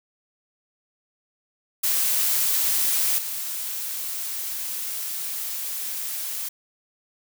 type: noise with level steps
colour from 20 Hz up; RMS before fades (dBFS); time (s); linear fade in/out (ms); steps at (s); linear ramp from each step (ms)
blue; -22 / -30; 1.83-6.49; 10; 3.18; 5
effects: none